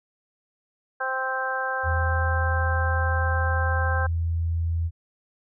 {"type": "harmonic tone", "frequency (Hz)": 261.6, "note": "C4", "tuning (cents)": 0, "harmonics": [2, 3, 4, 5, 6], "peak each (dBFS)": [-32, -31, -32, -34, -28], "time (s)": [1, 4.07], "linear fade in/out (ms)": 10}
{"type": "tone", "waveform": "sine", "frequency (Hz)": 83.3, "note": "E2", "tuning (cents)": 19, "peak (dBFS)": -22, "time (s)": [1.83, 4.91], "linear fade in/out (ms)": 50}
{"effects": []}